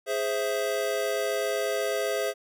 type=chord; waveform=square; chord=Ab augmented; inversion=none; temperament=equal; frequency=415.3 / 523.3 / 659.3 Hz; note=Ab4 / C5 / E5; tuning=0 / 0 / 0 cents; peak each=-31 dBFS; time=0.06-2.34 s; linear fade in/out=50 ms; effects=none